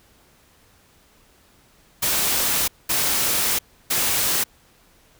white noise bursts at uneven times, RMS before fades -21 dBFS, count 3, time 2.02-2.68 / 2.89-3.59 / 3.9-4.44 s, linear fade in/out 10 ms, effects pink hiss -56 dBFS RMS until 5.19 s

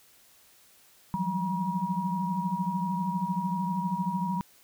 sine tone cluster, 167.5 / 181.8 / 194.7 / 958 Hz, E3 / F#3 / G3 / A#5, +28 / -30 / -12 / +47 cents, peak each -36 / -31 / -34 / -31 dBFS, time 1.14-4.41 s, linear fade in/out 0 ms, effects white hiss -59 dBFS RMS until 4.63 s

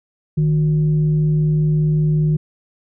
sine tone with frequency modulation, 154.2 Hz, D#3, 15 cents flat, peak -13 dBFS, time 0.37-2.37 s, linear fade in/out 10 ms, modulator 211 Hz, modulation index 0.27, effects none

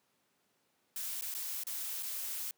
blue noise with dropouts, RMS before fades -39 dBFS, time 0.96-2.51 s, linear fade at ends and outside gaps 2 ms, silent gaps 1.211-1.221 / 1.341-1.348 / 1.636-1.668 / 2.026-2.03 s, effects pink hiss -75 dBFS RMS until 2.57 s + high-pass 200 Hz 12 dB/octave

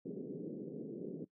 white band-pass noise, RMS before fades -44 dBFS, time 0.05-1.25 s, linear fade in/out 10 ms, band 150 to 450 Hz, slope 48 dB/octave, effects noise-tail reverb RT60 0.1 s tail -19 dB re dry

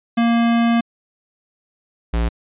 square tone pair in turn, 233.1 / 57.42 Hz, A#3 / A#1, 0 / -25 cents, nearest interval 2 octaves, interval 2425 cents, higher first, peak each -14 / -17 dBFS, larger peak first, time 0.17-0.81 / 2.13-2.29 s, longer first, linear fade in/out 10 ms, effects resampled to 8000 Hz

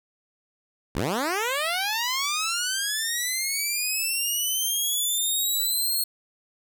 10% pulse linear sweep, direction up, 50.5 to 4307 Hz, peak -16 dBFS, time 0.95-6.04 s, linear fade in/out 5 ms, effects none

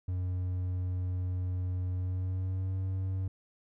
triangle tone with pitch glide, 91.1 to 94.53 Hz, F#2 to F#2, -26 to +38 cents, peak -28 dBFS, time 0.08-3.28 s, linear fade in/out 5 ms, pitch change +64 cents, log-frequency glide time 1.93-2.75 s, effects none

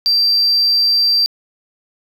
sine tone, 4699 Hz, D8, in tune, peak -9 dBFS, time 0.06-1.26 s, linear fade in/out 0 ms, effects tanh soft clip ceiling -8 dBFS + 8-bit

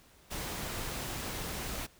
pink noise, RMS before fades -38 dBFS, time 0.3-1.87 s, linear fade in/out 20 ms, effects pink hiss -61 dBFS RMS until 1.99 s

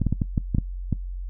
clicks, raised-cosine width 5 ms, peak -9 dBFS, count 8, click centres 0.017 / 0.067 / 0.126 / 0.218 / 0.378 / 0.548 / 0.584 / 0.927 s, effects noise-tail reverb RT60 0.1 s tail -20 dB re dry + added 45 Hz sine -29 dBFS peak until 1.29 s

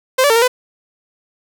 sawtooth tone with pitch steps, 519 / 576 / 452.7 / 464.6 / 502 Hz, C5 / D5 / A4 / A#4 / B4, -14 / -34 / +49 / -6 / +28 cents, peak -6 dBFS, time 0.18-0.48 s, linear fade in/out 10 ms, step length 60 ms, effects none

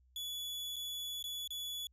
40% pulse tone with dropouts, 3417 Hz, G#7, 49 cents sharp, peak -38 dBFS, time 0.16-1.87 s, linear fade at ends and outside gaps 2 ms, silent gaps 0.76-0.764 / 1.227-1.24 / 1.476-1.505 s, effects added 63 Hz sine -65 dBFS peak until 1.92 s

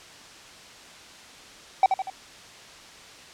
triangle tone with echo, 767 Hz, G5, 38 cents flat, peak -11 dBFS, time 1.83-1.86 s, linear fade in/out 2 ms, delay 80 ms, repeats 3, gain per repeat -6 dB, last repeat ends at 2.1 s, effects white hiss -46 dBFS RMS until 3.33 s + low-pass 6000 Hz 12 dB/octave

